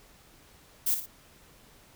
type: noise with echo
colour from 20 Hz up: violet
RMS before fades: -26 dBFS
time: 0.86-0.95 s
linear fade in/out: 10 ms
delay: 56 ms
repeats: 2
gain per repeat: -8 dB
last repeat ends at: 1.062 s
effects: pink hiss -57 dBFS RMS until 1.95 s